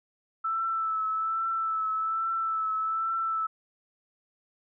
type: tone with vibrato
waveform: sine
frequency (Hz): 1318.5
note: E6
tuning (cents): 0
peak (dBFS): -26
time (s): 0.44-3.47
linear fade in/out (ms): 10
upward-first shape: triangle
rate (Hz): 1.2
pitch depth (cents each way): 32
effects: none